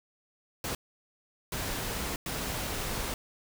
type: noise bursts at uneven times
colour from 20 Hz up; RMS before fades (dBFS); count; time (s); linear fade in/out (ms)
pink; -34; 3; 0.64-0.75 / 1.52-2.16 / 2.26-3.14; 2
effects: none